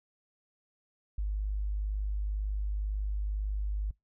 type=tone; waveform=sine; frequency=51 Hz; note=G#1; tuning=31 cents flat; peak=-29 dBFS; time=1.18-3.91 s; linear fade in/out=5 ms; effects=noise-tail reverb RT60 0.2 s tail -26 dB re dry